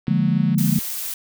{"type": "click train", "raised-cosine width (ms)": 0.3, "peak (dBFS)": -27, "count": 89, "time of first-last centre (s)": [0.07, 0.546], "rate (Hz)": 185}
{"type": "chord", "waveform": "sine", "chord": "Bb dominant seventh", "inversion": "first", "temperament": "equal with one note detuned", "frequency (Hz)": [146.83, 174.61, 208.5, 233.1], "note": ["D3", "F3", "Ab3", "Bb3"], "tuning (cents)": [0, 0, 7, 0], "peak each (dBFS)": [-21, -20, -21, -24], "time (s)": [0.08, 0.79], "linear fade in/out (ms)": 2}
{"type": "noise", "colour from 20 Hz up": "blue", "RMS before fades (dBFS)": -28, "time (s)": [0.58, 1.14], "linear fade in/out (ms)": 2}
{"effects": []}